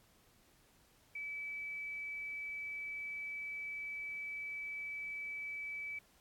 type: tone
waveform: sine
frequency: 2300 Hz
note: D7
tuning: 37 cents flat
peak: -40 dBFS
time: 1.15-5.99 s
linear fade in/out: 5 ms
effects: pink hiss -68 dBFS RMS until 6.2 s + AAC 64 kbps